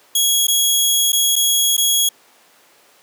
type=tone with dropouts; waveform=15% pulse; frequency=3322 Hz; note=G#7; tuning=in tune; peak=-6 dBFS; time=0.15-2.09 s; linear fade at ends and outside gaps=5 ms; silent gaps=0.47-0.481 / 1.121-1.129 / 1.357-1.362 / 1.768-1.778 s; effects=pink hiss -51 dBFS RMS until 3.02 s + high-pass 400 Hz 12 dB/octave